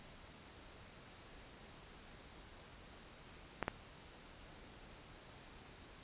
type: clicks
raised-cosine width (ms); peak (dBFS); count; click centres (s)
0.5; -20; 2; 3.627 / 3.681
effects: pink hiss -57 dBFS RMS until 6.03 s + resampled to 8000 Hz